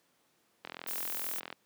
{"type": "click train", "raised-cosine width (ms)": 0.3, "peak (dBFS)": -24, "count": 38, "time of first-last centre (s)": [0.65, 1.527], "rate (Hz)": 42.2}
{"type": "noise", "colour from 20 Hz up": "violet", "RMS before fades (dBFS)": -37, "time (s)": [0.87, 1.4], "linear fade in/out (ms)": 5}
{"effects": ["pink hiss -71 dBFS RMS until 1.65 s", "high-pass 200 Hz 12 dB/octave"]}